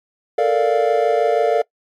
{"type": "chord", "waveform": "triangle", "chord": "Bb major seventh", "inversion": "third", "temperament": "equal", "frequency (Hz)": [440, 466.2, 587.3, 698.5], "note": ["A4", "Bb4", "D5", "F5"], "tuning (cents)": [0, 0, 0, 0], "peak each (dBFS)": -17, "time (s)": [0.38, 1.62], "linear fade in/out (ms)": 5, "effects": ["noise-tail reverb RT60 0.1 s tail -22 dB re dry", "MP3 96 kbps"]}